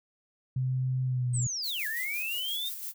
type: tone with pitch glide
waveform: sine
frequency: 129.1 to 123.48 Hz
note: C3 to B2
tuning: -23 to 0 cents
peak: -26 dBFS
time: 0.56-1.47 s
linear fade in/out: 5 ms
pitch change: -77 cents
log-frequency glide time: 1.05-1.3 s
type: linear two-way sweep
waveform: sine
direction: down then up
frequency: 8500 to 1659 to 3721 Hz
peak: -31 dBFS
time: 1.33-2.7 s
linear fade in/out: 20 ms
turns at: 1.87 s
type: noise with tremolo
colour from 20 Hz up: violet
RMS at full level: -37 dBFS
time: 1.62-2.94 s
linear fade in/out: 50 ms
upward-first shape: square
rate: 5.8 Hz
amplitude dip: 35%
effects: none